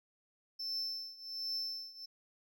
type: tone with tremolo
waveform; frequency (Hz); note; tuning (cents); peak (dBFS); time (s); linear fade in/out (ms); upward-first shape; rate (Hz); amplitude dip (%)
triangle; 5310; E8; +12; -33; 0.59-2.06; 10; triangle; 1.3; 90
effects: none